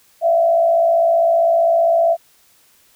sine tone with frequency modulation, 670 Hz, E5, 28 cents sharp, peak -11 dBFS, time 0.21-2.17 s, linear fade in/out 50 ms, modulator 55.4 Hz, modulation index 0.6, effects white hiss -54 dBFS RMS until 2.95 s

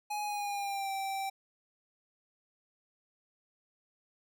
square tone with pitch glide, 835 to 779.1 Hz, G#5 to G5, +9 to -11 cents, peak -34 dBFS, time 0.1-1.3 s, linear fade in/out 10 ms, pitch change -120 cents, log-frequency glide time 0.23-0.92 s, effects none

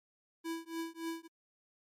square tone with tremolo, 329.6 Hz, E4, in tune, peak -35 dBFS, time 0.44-1.28 s, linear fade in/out 20 ms, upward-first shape triangle, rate 3.5 Hz, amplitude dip 100%, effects MP3 64 kbps

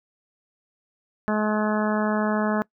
harmonic tone, 212.9 Hz, G#3, 43 cents sharp, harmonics 1 / 2 / 3 / 4 / 5 / 6 / 7 / 8, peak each -23 / -30 / -28 / -32 / -32 / -34 / -34 / -33 dBFS, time 1.28-2.62 s, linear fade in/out 0 ms, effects noise-tail reverb RT60 0.1 s tail -23 dB re dry

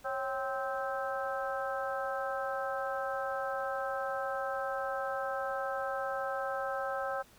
harmonic tone with a mistuned harmonic, 260.6 Hz, C4, 7 cents flat, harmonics 2 / 3 / 4 / 5 / 6, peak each -36 / -38 / -44 / -39 / -41 dBFS, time 0.04-7.23 s, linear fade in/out 20 ms, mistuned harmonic 2, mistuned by +83 cents, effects pink hiss -60 dBFS RMS until 7.38 s

